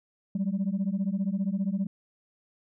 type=beating tone pair; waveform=sine; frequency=187.5 / 202.5 Hz; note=F#3 / G#3; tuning=+23 / -43 cents; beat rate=15 Hz; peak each=-27 dBFS; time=0.35-1.87 s; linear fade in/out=5 ms; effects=tanh soft clip ceiling -22 dBFS